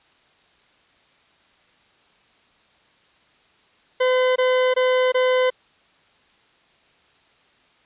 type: tone bursts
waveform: 40% pulse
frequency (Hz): 509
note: C5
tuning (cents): -48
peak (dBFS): -15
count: 4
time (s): 4-5.503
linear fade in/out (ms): 10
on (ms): 360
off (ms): 21
effects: white hiss -58 dBFS RMS until 7.85 s + resampled to 8000 Hz